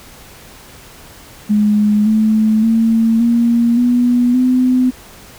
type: tone with pitch steps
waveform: sine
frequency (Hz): 209.5 / 217.6 / 226.1 / 234.9 / 244 / 253.5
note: G#3 / A3 / A3 / A#3 / B3 / B3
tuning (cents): +15 / -19 / +47 / +13 / -21 / +45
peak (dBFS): -9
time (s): 1.49-4.91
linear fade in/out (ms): 20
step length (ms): 570
effects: pink hiss -39 dBFS RMS until 5.38 s